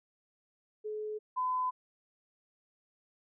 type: tone pair in turn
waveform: sine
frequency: 427 / 1012.1 Hz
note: G#4 / B5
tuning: +48 / +42 cents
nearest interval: octave + minor third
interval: 1494 cents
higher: second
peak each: -35 / -29 dBFS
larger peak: second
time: 0.84-1.19 / 1.36-1.71 s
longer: neither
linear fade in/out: 20 ms
effects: none